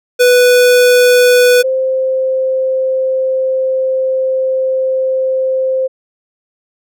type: tone pair in turn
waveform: square / sine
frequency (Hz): 493.9 / 523.3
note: B4 / C5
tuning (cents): 0 / 0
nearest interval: minor second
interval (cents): 100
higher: second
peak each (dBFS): -6 / -11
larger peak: first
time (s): 0.19-1.63 / 1.63-5.88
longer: second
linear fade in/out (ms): 20
effects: none